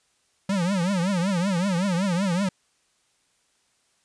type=tone with vibrato; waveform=square; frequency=185 Hz; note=F#3; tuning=in tune; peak=-22 dBFS; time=0.49-2.49 s; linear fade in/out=5 ms; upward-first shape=triangle; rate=5.3 Hz; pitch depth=200 cents each way; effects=white hiss -67 dBFS RMS until 4.04 s + resampled to 22050 Hz